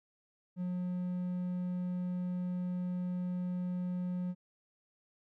triangle tone, 180 Hz, F#3, 47 cents flat, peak -31 dBFS, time 0.56-4.35 s, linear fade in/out 50 ms, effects none

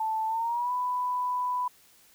sine tone with pitch glide, 880 to 993.5 Hz, A5 to B5, 0 to +10 cents, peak -26 dBFS, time 0-1.68 s, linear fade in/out 5 ms, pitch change +210 cents, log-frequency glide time 0.27-0.72 s, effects white hiss -59 dBFS RMS until 2.14 s

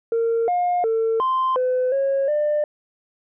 sine tone with pitch steps, 459.4 / 712 / 449.8 / 1042 / 507 / 547 / 597 Hz, A#4 / F5 / A4 / C6 / B4 / C#5 / D5, -25 / +33 / +38 / -7 / +45 / -23 / +28 cents, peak -16 dBFS, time 0.12-2.64 s, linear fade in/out 2 ms, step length 360 ms, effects tanh soft clip ceiling -15 dBFS

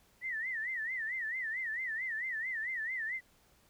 sine tone with vibrato, 1909 Hz, A#6, 41 cents sharp, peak -34 dBFS, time 0.21-3.21 s, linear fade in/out 50 ms, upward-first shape sine, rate 4.5 Hz, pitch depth 160 cents each way, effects pink hiss -67 dBFS RMS until 3.69 s

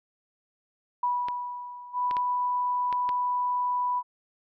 sine tone with exponential decay, 980 Hz, B5, 14 cents flat, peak -22 dBFS, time 1.03-2.83 s, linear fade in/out 5 ms, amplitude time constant 390 ms
clicks, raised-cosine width 0.3 ms, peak -20 dBFS, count 5, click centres 1.285 / 2.111 / 2.168 / 2.927 / 3.091 s
sine tone, 987.8 Hz, B5, in tune, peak -24 dBFS, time 1.93-4.03 s, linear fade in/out 50 ms
effects none

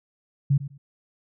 sine tone with echo, 140 Hz, C#3, 18 cents sharp, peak -16 dBFS, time 0.5-0.58 s, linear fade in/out 10 ms, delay 100 ms, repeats 2, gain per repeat -14 dB, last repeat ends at 0.78 s, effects none

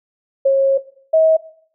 sine tone pair in turn, 543 / 639.3 Hz, C#5 / D#5, -36 / +47 cents, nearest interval minor third, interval 283 cents, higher second, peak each -9 dBFS, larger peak neither, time 0.45-0.78 / 1.13-1.37 s, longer first, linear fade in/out 10 ms, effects noise-tail reverb RT60 0.6 s tail -17 dB re dry

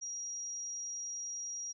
sine tone, 5710 Hz, F8, 37 cents sharp, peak -38 dBFS, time 0.01-1.73 s, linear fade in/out 20 ms, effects none

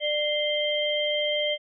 sine tone cluster, 596 / 2082 / 3157 Hz, D5 / C7 / G7, +25 / -9 / +12 cents, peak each -26 / -31 / -27 dBFS, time 0-1.58 s, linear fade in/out 50 ms, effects none

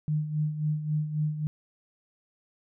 sine tone with tremolo, 152.2 Hz, D#3, 38 cents flat, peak -23 dBFS, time 0.08-1.47 s, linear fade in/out 0 ms, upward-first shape sine, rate 3.7 Hz, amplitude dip 65%, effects none

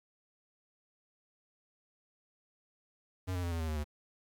square tone with pitch steps, 92.5 / 89.25 / 86.11 / 83.08 / 80.15 / 77.33 / 74.61 Hz, F#2 / F2 / F2 / E2 / E2 / D#2 / D2, 0 / +38 / -24 / +14 / -48 / -10 / +28 cents, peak -34 dBFS, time 3.27-3.844 s, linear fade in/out 20 ms, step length 82 ms, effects 10-bit

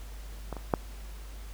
clicks, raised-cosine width 1 ms, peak -21 / -25 / -9 dBFS, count 3, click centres 0.527 / 0.567 / 0.738 s, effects added 50 Hz sine -40 dBFS peak until 1.53 s + pink hiss -52 dBFS RMS until 1.53 s

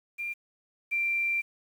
sine tone pair in turn, 2387 / 2361 Hz, D7 / D7, +28 / +9 cents, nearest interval unison, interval 19 cents, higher first, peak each -31 / -25 dBFS, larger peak second, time 0.18-0.34 / 0.91-1.42 s, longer second, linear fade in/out 20 ms, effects 9-bit

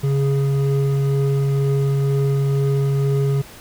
triangle tone pair together, 138.59 / 413.7 Hz, C#3 / G#4, 0 / -7 cents, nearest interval octave + perfect fifth, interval 1893 cents, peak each -14 / -22 dBFS, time 0.03-3.42 s, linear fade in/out 10 ms, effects pink hiss -41 dBFS RMS until 3.6 s

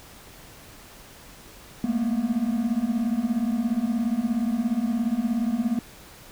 triangle tone cluster, 209 / 223.9 / 240.9 Hz, G#3 / A3 / B3, +11 / +30 / -43 cents, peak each -30 / -24 / -23 dBFS, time 1.84-5.79 s, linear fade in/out 2 ms, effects pink hiss -47 dBFS RMS until 6.31 s

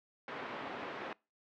pink band-pass noise, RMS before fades -43 dBFS, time 0.28-1.13 s, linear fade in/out 2 ms, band 330 to 2300 Hz, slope 12 dB/octave, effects noise-tail reverb RT60 0.3 s tail -26 dB re dry + low-pass 4000 Hz 12 dB/octave

